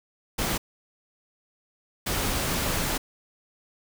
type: noise bursts at uneven times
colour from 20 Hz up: pink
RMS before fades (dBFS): -27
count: 2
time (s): 0.38-0.58 / 2.06-2.98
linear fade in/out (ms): 10
effects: none